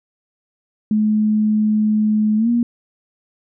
sine tone with pitch glide, 213.8 to 237.2 Hz, A3 to A#3, -49 to +30 cents, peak -13 dBFS, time 0.91-2.63 s, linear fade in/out 2 ms, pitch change +179 cents, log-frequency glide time 2.37-2.49 s, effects none

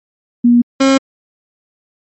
sine / 30% pulse tone pair in turn, 240 / 269.4 Hz, B3 / C#4, -49 / -49 cents, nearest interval major second, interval 200 cents, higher second, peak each -5 dBFS, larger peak neither, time 0.44-0.62 / 0.8-0.98 s, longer neither, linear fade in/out 10 ms, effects MP3 32 kbps

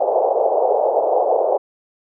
pink band-pass noise, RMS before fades -17 dBFS, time 0-1.58 s, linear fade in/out 10 ms, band 450 to 780 Hz, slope 48 dB/octave, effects none

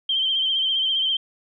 sine tone with vibrato, 3136 Hz, G7, in tune, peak -19 dBFS, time 0.09-1.17 s, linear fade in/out 5 ms, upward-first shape sine, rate 15 Hz, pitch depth 46 cents each way, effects none

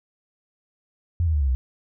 sine tone with pitch steps, 86 / 79.78 / 74.01 / 68.65 / 63.69 Hz, F2 / D#2 / D2 / C#2 / C2, -26 / +44 / +14 / -16 / -46 cents, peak -18 dBFS, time 1.2-1.55 s, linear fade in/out 0 ms, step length 70 ms, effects none

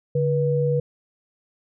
sine tone pair together, 144.1 / 484.7 Hz, D3 / B4, -33 / -32 cents, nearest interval octave + major sixth, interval 2101 cents, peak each -21 dBFS, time 0.15-0.8 s, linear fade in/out 5 ms, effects none

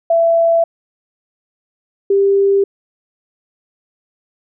sine tone pair in turn, 668 / 395.7 Hz, E5 / G4, +23 / +16 cents, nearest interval major sixth, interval 907 cents, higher first, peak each -9 dBFS, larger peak neither, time 0.1-0.64 / 2.1-2.64 s, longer neither, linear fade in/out 5 ms, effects none

